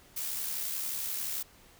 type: noise with amplitude modulation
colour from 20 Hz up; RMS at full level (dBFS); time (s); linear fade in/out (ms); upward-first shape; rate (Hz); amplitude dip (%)
blue; -33; 0.16-1.43; 10; sine; 71.4; 40
effects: pink hiss -58 dBFS RMS until 1.79 s